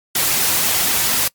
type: noise with flanger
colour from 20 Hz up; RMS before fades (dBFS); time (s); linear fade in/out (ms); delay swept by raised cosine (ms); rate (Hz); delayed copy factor
white; -17; 0.15-1.28; 5; 1.7 to 4.8; 4; -0.55
effects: noise-tail reverb RT60 0.1 s tail -23 dB re dry + MP3 96 kbps